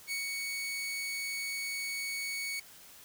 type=tone with ADSR envelope; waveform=sawtooth; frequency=2228 Hz; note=C#7; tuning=8 cents sharp; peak=-29 dBFS; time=0.07-2.6 s; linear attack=46 ms; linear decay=130 ms; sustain=-2 dB; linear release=7 ms; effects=white hiss -54 dBFS RMS until 3.04 s